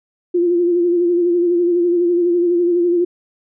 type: tone with vibrato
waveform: sine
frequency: 348.5 Hz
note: F4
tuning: 4 cents flat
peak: -12 dBFS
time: 0.34-3.05 s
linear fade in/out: 10 ms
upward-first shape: sine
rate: 12 Hz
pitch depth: 42 cents each way
effects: none